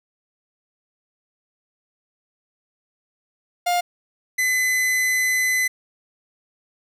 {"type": "tone pair in turn", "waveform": "45% pulse", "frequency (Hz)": [706, 2025], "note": ["F5", "B6"], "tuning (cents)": [19, 43], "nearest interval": "octave + tritone", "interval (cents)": 1824, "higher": "second", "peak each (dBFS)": -18, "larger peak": "neither", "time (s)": [[3.66, 3.81], [4.38, 5.68]], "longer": "second", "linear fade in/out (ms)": 10, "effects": []}